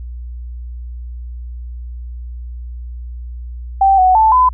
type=tone with pitch steps; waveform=sine; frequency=779 / 743 / 879 / 1010 Hz; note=G5 / F#5 / A5 / B5; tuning=-11 / +7 / -2 / +39 cents; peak=-7 dBFS; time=3.81-4.49 s; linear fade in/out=5 ms; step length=170 ms; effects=added 60 Hz sine -25 dBFS peak until 4.53 s